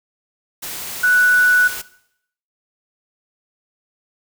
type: tone in noise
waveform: sine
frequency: 1480 Hz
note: F#6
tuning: in tune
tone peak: -11 dBFS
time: 1.03-1.68 s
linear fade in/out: 10 ms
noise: white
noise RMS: -29 dBFS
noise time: 0.62-1.82 s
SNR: +15 dB
effects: noise-tail reverb RT60 0.7 s tail -17 dB re dry